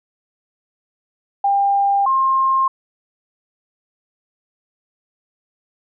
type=tone pair in turn; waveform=sine; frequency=798 / 1063.7 Hz; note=G5 / C6; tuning=+31 / +28 cents; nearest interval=perfect fourth; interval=497 cents; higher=second; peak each=-13 / -13 dBFS; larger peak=neither; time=1.44-2.06 / 2.06-2.68 s; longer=neither; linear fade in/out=5 ms; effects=none

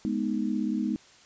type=chord; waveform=sine; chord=G# minor; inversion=none; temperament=equal with one note detuned; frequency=209.9 / 246.9 / 311.1 Hz; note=G#3 / B3 / D#4; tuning=+19 / 0 / 0 cents; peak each=-29 / -30 / -31 dBFS; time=0.05-0.96 s; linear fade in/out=0 ms; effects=white hiss -55 dBFS RMS until 1.25 s + resampled to 16000 Hz

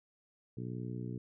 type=harmonic tone; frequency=61 Hz; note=B1; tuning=21 cents flat; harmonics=2 / 3 / 4 / 5 / 6 / 7; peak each=-40 / -44 / -46 / -48 / -50 / -51 dBFS; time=0.57-1.18 s; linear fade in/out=5 ms; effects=none

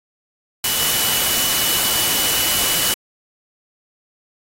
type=tone in noise; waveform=sine; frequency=2960 Hz; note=F#7; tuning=in tune; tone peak=-25 dBFS; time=0.64-2.94 s; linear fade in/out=2 ms; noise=white; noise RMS=-19 dBFS; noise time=0.64-2.94 s; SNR=-9 dB; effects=AAC 48 kbps

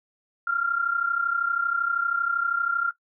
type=tone pair together; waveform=sine; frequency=1364.2 / 1396.9 Hz; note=F6 / F6; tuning=-41 / 0 cents; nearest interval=unison; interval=41 cents; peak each=-26 / -24 dBFS; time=0.47-2.91 s; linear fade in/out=5 ms; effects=noise-tail reverb RT60 0.1 s tail -17 dB re dry

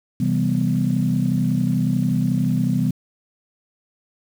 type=chord; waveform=sine; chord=C major seventh; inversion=none; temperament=equal; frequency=130.81 / 164.81 / 196 / 246.9 Hz; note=C3 / E3 / G3 / B3; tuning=0 / 0 / 0 / 0 cents; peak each=-22 dBFS; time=0.2-2.91 s; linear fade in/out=5 ms; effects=tanh soft clip ceiling -8 dBFS + 7-bit

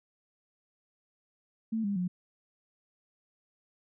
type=tone with pitch steps; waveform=sine; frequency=222.9 / 201.4 / 180 Hz; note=A3 / G3 / F#3; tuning=+23 / +47 / -47 cents; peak=-28 dBFS; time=1.72-2.08 s; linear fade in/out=10 ms; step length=120 ms; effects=none

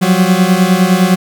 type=beating tone pair; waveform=40% pulse; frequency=179.6 / 189.4 Hz; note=F3 / F#3; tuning=+49 / +41 cents; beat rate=9.8 Hz; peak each=-10 dBFS; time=0.01-1.16 s; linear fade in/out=20 ms; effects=none

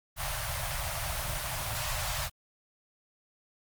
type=band-stop noise; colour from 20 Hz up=pink; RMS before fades=-33 dBFS; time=0.16-2.3 s; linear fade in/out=50 ms; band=150 to 560 Hz; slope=96 dB/octave; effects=Opus 24 kbps

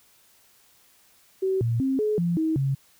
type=tone with pitch steps; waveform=sine; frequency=380.7 / 116.1 / 266.6 / 425.4 / 171.9 / 318.4 / 136.4 Hz; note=F#4 / A#2 / C4 / G#4 / F3 / D#4 / C#3; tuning=+49 / -7 / +33 / +42 / -27 / +40 / -28 cents; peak=-21 dBFS; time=1.42-2.75 s; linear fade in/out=10 ms; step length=190 ms; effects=white hiss -59 dBFS RMS until 2.99 s

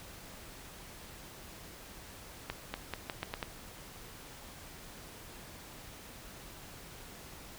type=accelerating click train; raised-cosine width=0.3 ms; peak=-19 dBFS; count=7; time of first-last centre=2.5-3.428 s; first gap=240 ms; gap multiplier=0.82; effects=pink hiss -50 dBFS RMS until 7.58 s

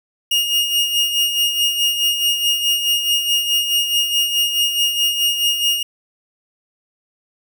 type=tone with tremolo; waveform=40% pulse; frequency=2851 Hz; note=F7; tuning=35 cents sharp; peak=-12 dBFS; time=0.31-5.83 s; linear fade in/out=5 ms; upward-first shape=sine; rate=4.7 Hz; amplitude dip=55%; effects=none

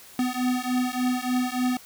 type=beating tone pair; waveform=square; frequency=249.3 / 252.7 Hz; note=B3 / B3; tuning=+16 / +40 cents; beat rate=3.4 Hz; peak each=-27 dBFS; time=0.19-1.77 s; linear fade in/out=2 ms; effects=white hiss -48 dBFS RMS until 1.85 s

